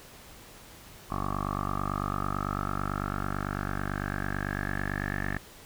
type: tone with low-pass filter sweep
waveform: 10% pulse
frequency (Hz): 49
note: G1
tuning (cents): 0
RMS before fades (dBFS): -32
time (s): 1.1-5.38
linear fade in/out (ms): 10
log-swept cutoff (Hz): 1100 to 1800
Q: 8.5
effects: pink hiss -50 dBFS RMS until 5.65 s